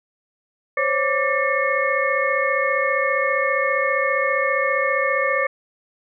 sine tone cluster, 524 / 559 / 1169 / 1789 / 2174 Hz, C5 / C#5 / D6 / A6 / C#7, +2 / +14 / -8 / +28 / -34 cents, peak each -24 dBFS, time 0.77-5.47 s, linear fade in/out 5 ms, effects none

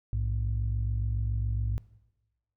sine tone pair together, 60 / 107.16 Hz, B1 / A2, -49 / -45 cents, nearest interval minor seventh, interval 1004 cents, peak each -28 dBFS, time 0.13-1.78 s, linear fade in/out 0 ms, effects noise-tail reverb RT60 1.0 s tail -20 dB re dry + tanh soft clip ceiling -21 dBFS

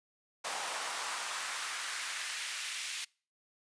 pink noise with high-pass filter sweep, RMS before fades -38 dBFS, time 0.44-3.05 s, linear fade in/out 10 ms, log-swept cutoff 760 to 2600 Hz, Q 1.4, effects noise-tail reverb RT60 0.4 s tail -26 dB re dry + resampled to 22050 Hz

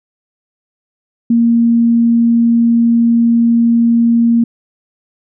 sine tone, 233.1 Hz, A#3, in tune, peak -7 dBFS, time 1.3-4.44 s, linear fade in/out 5 ms, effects none

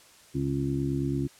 harmonic tone, 69.1 Hz, C#2, 5 cents flat, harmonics 1 / 2 / 3 / 4 / 5, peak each -38 / -29 / -40 / -30 / -33 dBFS, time 0.34-1.28 s, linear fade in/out 20 ms, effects white hiss -55 dBFS RMS until 1.39 s + low-pass 10000 Hz 12 dB/octave

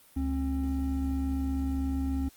triangle tone pair together, 70.9 / 267.7 Hz, C#2 / C4, +40 / +40 cents, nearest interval octave + major seventh, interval 2300 cents, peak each -28 dBFS, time 0.16-2.29 s, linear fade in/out 10 ms, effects white hiss -58 dBFS RMS until 2.36 s + Opus 32 kbps

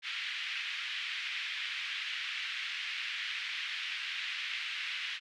white band-pass noise, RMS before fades -38 dBFS, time 0.02-5.2 s, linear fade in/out 50 ms, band 1800 to 3200 Hz, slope 24 dB/octave, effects none

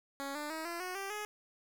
10% pulse tone with pitch steps, 277.2 / 297.1 / 318.4 / 341.3 / 365.8 / 392 / 420.2 Hz, C#4 / D4 / D#4 / F4 / F#4 / G4 / G#4, 0 / +20 / +40 / -40 / -20 / 0 / +20 cents, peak -30 dBFS, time 0.2-1.25 s, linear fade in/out 0 ms, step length 150 ms, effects 10-bit

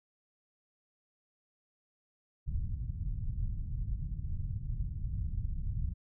pink low-pass noise, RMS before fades -35 dBFS, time 2.46-5.94 s, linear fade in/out 20 ms, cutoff 130 Hz, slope 24 dB/octave, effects none

